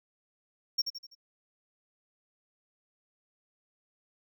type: tone with echo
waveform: triangle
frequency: 5520 Hz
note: F8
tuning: 21 cents flat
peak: -23 dBFS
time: 0.78-0.82 s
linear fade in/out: 10 ms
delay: 83 ms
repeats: 4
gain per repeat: -7 dB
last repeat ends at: 1.152 s
effects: none